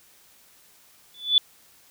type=tone with exponential growth; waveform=sine; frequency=3470 Hz; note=A7; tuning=25 cents flat; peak=-11 dBFS; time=1.14-1.38 s; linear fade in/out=1 ms; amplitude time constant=52 ms; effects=white hiss -56 dBFS RMS until 1.9 s